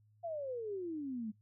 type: exponential sweep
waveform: sine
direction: down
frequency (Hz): 698.5 to 207.7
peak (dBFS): -37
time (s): 0.23-1.32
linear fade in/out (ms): 20
effects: noise-tail reverb RT60 0.1 s tail -18 dB re dry + added 106 Hz sine -65 dBFS peak until 1.41 s